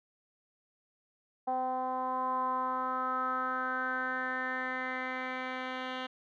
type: tone with low-pass filter sweep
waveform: 10% pulse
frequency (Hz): 256.9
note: C4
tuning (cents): -32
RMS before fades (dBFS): -34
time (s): 1.47-6.07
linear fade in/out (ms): 10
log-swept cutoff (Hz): 800 to 2800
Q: 5.9
effects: none